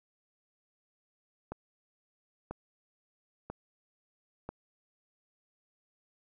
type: click train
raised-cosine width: 1 ms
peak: -24 dBFS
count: 4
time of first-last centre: 1.52-4.49 s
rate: 1.01 Hz
effects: none